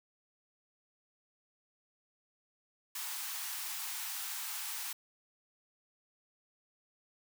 white high-pass noise, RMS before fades -40 dBFS, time 2.95-4.93 s, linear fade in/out 5 ms, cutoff 760 Hz, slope 96 dB/octave, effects none

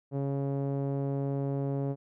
sawtooth tone with low-pass filter, 138.59 Hz, C#3, in tune, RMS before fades -31 dBFS, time 0.11-1.96 s, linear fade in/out 50 ms, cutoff 540 Hz, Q 1.4, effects none

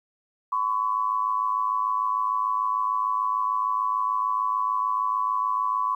sine tone pair together, 1017 / 1123.7 Hz, C6 / C#6, -50 / +23 cents, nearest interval major second, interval 173 cents, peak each -25 dBFS, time 0.52-5.95 s, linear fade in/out 5 ms, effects 10-bit

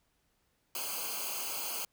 white noise with comb filter, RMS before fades -37 dBFS, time 0.75-1.85 s, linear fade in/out 2 ms, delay 0.54 ms, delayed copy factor -0.95, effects pink hiss -75 dBFS RMS until 1.92 s

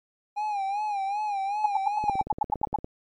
triangle tone with vibrato, 813 Hz, G#5, 37 cents flat, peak -24 dBFS, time 0.36-2.23 s, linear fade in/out 20 ms, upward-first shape sine, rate 2.6 Hz, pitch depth 87 cents each way
sine tone bursts, 845 Hz, G#5, 30 cents sharp, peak -19 dBFS, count 11, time 1.64-2.761 s, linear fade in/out 5 ms, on 21 ms, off 89 ms
click train, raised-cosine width 2 ms, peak -22 dBFS, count 15, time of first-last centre 2.04-2.845 s, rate 17.4 Hz
effects MP3 48 kbps

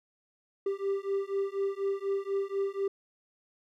triangle beating tone pair, 392 / 396.1 Hz, G4 / G4, 0 / +18 cents, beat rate 4.1 Hz, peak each -30 dBFS, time 0.66-2.88 s, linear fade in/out 5 ms, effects none

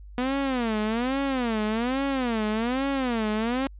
sawtooth tone with vibrato, 242.7 Hz, B3, 30 cents flat, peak -20 dBFS, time 0.18-3.67 s, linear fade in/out 0 ms, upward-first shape sine, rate 1.2 Hz, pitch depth 230 cents each way, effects added 50 Hz sine -41 dBFS peak until 3.79 s + resampled to 8000 Hz

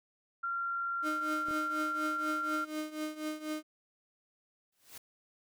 sine tone, 1379 Hz, F6, 22 cents flat, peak -32 dBFS, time 0.43-2.65 s, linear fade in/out 10 ms
35% pulse tone with tremolo, 307.7 Hz, D#4, 19 cents flat, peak -31 dBFS, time 1.02-3.63 s, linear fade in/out 50 ms, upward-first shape triangle, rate 4.1 Hz, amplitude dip 85%
clicks, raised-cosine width 2 ms, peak -34 dBFS, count 2, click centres 1.485 / 1.51 s
white noise with exponential growth, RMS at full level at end -44 dBFS, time 4.72-4.98 s, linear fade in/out 5 ms, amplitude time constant 56 ms
effects none

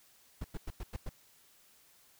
brown noise bursts, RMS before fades -38 dBFS, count 6, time 0.41-1.094 s, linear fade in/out 5 ms, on 34 ms, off 96 ms, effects white hiss -64 dBFS RMS until 2.19 s

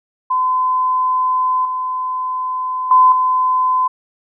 sine tone with level steps, 1020 Hz, C6, 44 cents flat, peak -13 / -18 / -6 / -12 dBFS, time 0.3-3.88 s, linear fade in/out 10 ms, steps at 1.65 / 2.91 / 3.12 s, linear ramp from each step 2 ms, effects none

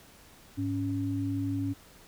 sine tone pair together, 104 / 279.1 Hz, G#2 / C#4, +3 / +12 cents, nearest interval octave + perfect fourth, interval 1709 cents, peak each -32 / -30 dBFS, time 0.57-1.74 s, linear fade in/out 20 ms, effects pink hiss -55 dBFS RMS until 2.07 s

